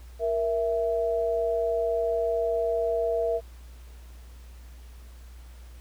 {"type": "tone pair together", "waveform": "sine", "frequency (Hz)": [468.5, 662], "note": ["A#4", "E5"], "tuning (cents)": [9, 7], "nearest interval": "tritone", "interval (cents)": 598, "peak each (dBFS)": -26, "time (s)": [0.19, 3.41], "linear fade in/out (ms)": 50, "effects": ["added 60 Hz sine -43 dBFS peak until 5.8 s", "pink hiss -57 dBFS RMS until 5.8 s"]}